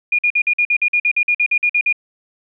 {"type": "tone bursts", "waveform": "sine", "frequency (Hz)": 2433, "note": "D#7", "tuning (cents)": -39, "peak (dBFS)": -12, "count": 16, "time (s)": [0.12, 1.927], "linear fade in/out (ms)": 5, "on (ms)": 67, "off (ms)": 49, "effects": []}